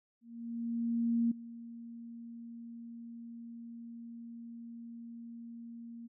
sine tone with ADSR envelope, 233.1 Hz, A#3, in tune, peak -26 dBFS, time 0.21-6.08 s, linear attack 1100 ms, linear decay 8 ms, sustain -18 dB, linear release 22 ms, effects none

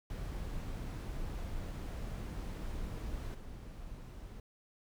brown noise with level steps, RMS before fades -40 / -47 dBFS, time 0.1-4.4 s, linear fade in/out 2 ms, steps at 3.34 s, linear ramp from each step 10 ms, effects none

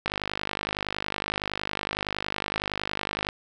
click train, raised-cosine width 0.3 ms, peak -11 dBFS, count 165, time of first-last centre 0.06-3.288 s, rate 50.8 Hz, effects none

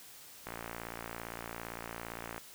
click train, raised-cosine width 0.5 ms, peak -25 dBFS, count 111, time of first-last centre 0.47-2.38 s, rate 57.6 Hz, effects white hiss -53 dBFS RMS until 2.54 s

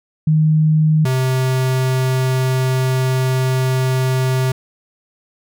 sine / square tone pair in turn, 155.56 / 129.91 Hz, D#3 / C3, 0 / -12 cents, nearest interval minor third, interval 312 cents, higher first, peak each -10 / -15 dBFS, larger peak first, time 0.27-1.05 / 1.05-4.52 s, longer second, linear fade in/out 5 ms, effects none

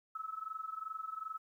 sine tone with amplitude modulation, 1299 Hz, E6, 26 cents flat, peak -36 dBFS, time 0.15-1.38 s, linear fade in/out 5 ms, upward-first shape sine, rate 22.6 Hz, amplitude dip 85%, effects 12-bit

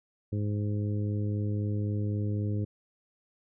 harmonic tone, 103.83 Hz, G#2, in tune, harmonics 1 / 2 / 3 / 4 / 5, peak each -28 / -36 / -38 / -42 / -46 dBFS, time 0.32-2.65 s, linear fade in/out 10 ms, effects none

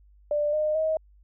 sine tone with pitch steps, 591 / 611.1 / 632 Hz, D5 / D#5 / D#5, +11 / -31 / +27 cents, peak -22 dBFS, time 0.31-0.97 s, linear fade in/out 2 ms, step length 220 ms, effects added 50 Hz sine -53 dBFS peak until 1.23 s

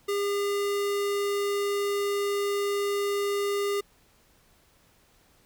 square tone, 404.1 Hz, G#4, 47 cents flat, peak -26 dBFS, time 0.08-3.81 s, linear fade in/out 10 ms, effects pink hiss -62 dBFS RMS until 5.45 s

